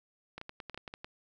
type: clicks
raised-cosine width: 0.3 ms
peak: -26 dBFS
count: 10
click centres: 0.38 / 0.414 / 0.494 / 0.602 / 0.697 / 0.745 / 0.776 / 0.878 / 0.939 / 1.045 s
effects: none